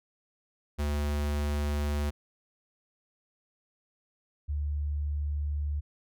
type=tone pair in turn; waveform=square / sine; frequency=73.3 / 73.3 Hz; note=D2 / D2; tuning=-3 / -3 cents; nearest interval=unison; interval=0 cents; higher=neither; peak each=-28 dBFS; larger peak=neither; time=0.78-2.11 / 4.48-5.81 s; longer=neither; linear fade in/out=20 ms; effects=none